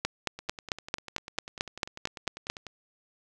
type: two click trains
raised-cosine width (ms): 0.2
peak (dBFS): -23 / -10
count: 24 / 12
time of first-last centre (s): 0.39-2.667 / 0.05-2.5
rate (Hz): 10.1 / 4.49
effects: none